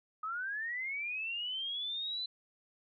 sine linear sweep, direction up, 1244.5 to 4052 Hz, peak -35 dBFS, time 0.23-2.26 s, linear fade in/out 5 ms, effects none

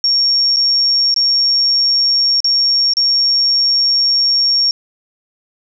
sine tone with dropouts, 5530 Hz, F8, 18 cents flat, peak -10 dBFS, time 0.04-4.71 s, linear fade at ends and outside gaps 1 ms, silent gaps 0.562-0.568 / 1.142-1.162 / 2.404-2.444 / 2.936-2.969 s, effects none

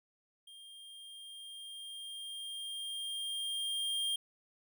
square tone with level ramp, 3206 Hz, G7, 38 cents sharp, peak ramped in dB -52 to -32 dBFS, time 0.47-4.16 s, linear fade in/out 5 ms, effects none

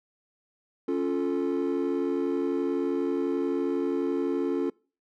triangle chord, Db augmented, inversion none, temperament equal, 277.2 / 349.2 / 440 Hz, Db4 / F4 / A4, 0 / 0 / 0 cents, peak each -26 / -26 / -28 dBFS, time 0.88-4.7 s, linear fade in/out 5 ms, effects noise-tail reverb RT60 0.4 s tail -26 dB re dry + tanh soft clip ceiling -17 dBFS

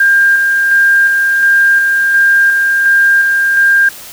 sine tone with tremolo, 1600 Hz, G6, 35 cents sharp, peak -5 dBFS, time 0-3.89 s, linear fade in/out 5 ms, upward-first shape square, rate 1.4 Hz, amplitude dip 30%, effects white hiss -31 dBFS RMS until 4.12 s

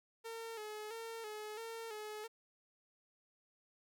sawtooth tone with vibrato, 440.2 Hz, A4, 1 cent sharp, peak -40 dBFS, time 0.24-2.28 s, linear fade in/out 20 ms, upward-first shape square, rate 1.5 Hz, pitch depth 59 cents each way, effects none

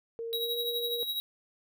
sine tone with pitch glide, 460 to 472.4 Hz, A#4 to A#4, -23 to +23 cents, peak -34 dBFS, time 0.19-1.03 s, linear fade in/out 0 ms, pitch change +46 cents, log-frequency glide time 0.34-0.56 s
square tone with tremolo, 3849 Hz, B7, 45 cents flat, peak -29 dBFS, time 0.33-1.2 s, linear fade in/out 0 ms, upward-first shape triangle, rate 12 Hz, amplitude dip 65%
effects none

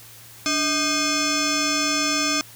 sine tone with frequency modulation, 2489 Hz, D#7, in tune, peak -19 dBFS, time 0.46-2.41 s, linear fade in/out 0 ms, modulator 927 Hz, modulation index 4.5, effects added 114 Hz sine -51 dBFS peak until 2.55 s + white hiss -45 dBFS RMS until 2.55 s

